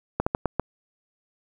slowing click train, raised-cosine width 1 ms, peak -8 dBFS, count 5, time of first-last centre 0.2-0.597 s, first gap 65 ms, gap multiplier 1.29, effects 8-bit

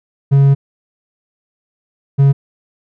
triangle tone pair in turn, 138.59 / 138.59 Hz, C#3 / C#3, 0 / 0 cents, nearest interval unison, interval 0 cents, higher neither, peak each -4 dBFS, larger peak neither, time 0.31-0.55 / 2.18-2.33 s, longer first, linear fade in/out 20 ms, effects none

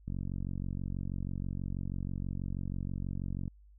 click train, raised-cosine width 5 ms, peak -25 dBFS, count 158, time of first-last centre 0.08-3.478 s, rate 46.2 Hz, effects added 50 Hz sine -55 dBFS peak until 3.78 s

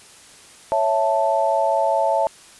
sine chord, A major, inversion first, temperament equal, 554.4 / 659.3 / 880 Hz, C#5 / E5 / A5, 0 / 0 / 0 cents, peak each -22 / -20 / -20 dBFS, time 0.72-2.27 s, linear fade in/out 0 ms, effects white hiss -46 dBFS RMS until 2.59 s + resampled to 24000 Hz

